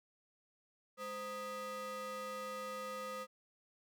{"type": "ring-modulated tone", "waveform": "square", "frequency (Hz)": 363.1, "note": "F#4", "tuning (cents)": -33, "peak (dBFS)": -39, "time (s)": [0.97, 3.27], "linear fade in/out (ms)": 50, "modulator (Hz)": 881, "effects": []}